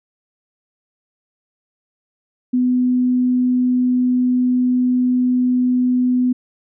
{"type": "tone", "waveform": "sine", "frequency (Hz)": 250.3, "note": "B3", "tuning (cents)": 23, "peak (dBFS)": -13, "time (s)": [2.53, 6.33], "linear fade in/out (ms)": 10, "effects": []}